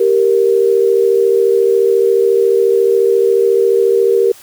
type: tone pair together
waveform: sine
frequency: 392 / 466.2 Hz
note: G4 / A#4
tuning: 0 / 0 cents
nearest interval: minor third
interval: 300 cents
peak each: -11 dBFS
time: 0-4.32 s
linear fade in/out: 5 ms
effects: white hiss -40 dBFS RMS until 4.42 s